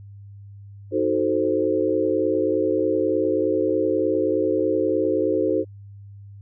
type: chord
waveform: sine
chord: D# diminished seventh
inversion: none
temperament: equal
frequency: 311.1 / 370 / 440 / 523.3 Hz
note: D#4 / F#4 / A4 / C5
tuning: 0 / 0 / 0 / 0 cents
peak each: -24 dBFS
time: 0.91-5.65 s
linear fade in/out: 50 ms
effects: added 100 Hz sine -39 dBFS peak until 6.41 s